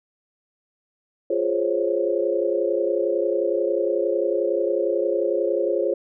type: chord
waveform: sine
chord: Db major seventh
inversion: first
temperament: equal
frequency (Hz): 349.2 / 415.3 / 523.3 / 554.4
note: F4 / Ab4 / C5 / Db5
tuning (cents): 0 / 0 / 0 / 0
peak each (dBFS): -25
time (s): 1.3-5.94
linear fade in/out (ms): 5
effects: none